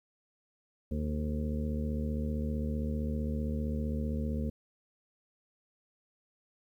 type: harmonic tone with a mistuned harmonic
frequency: 75.4 Hz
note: D2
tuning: 46 cents sharp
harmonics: 1 / 2 / 3 / 4 / 5 / 6 / 7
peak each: -33 / -39 / -35 / -48 / -49 / -45 / -45 dBFS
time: 0.91-4.5 s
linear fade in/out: 5 ms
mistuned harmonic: 5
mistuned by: +54 cents
effects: 11-bit